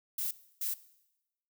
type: noise bursts at uneven times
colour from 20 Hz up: violet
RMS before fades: -34 dBFS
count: 2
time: 0.18-0.31 / 0.61-0.74 s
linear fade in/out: 5 ms
effects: noise-tail reverb RT60 0.9 s tail -18 dB re dry